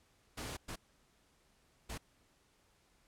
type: noise bursts at uneven times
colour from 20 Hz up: pink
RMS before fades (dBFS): -43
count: 3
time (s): 0.37-0.57 / 0.68-0.76 / 1.89-1.98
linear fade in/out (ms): 10
effects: pink hiss -71 dBFS RMS until 3.07 s + low-pass 11000 Hz 12 dB/octave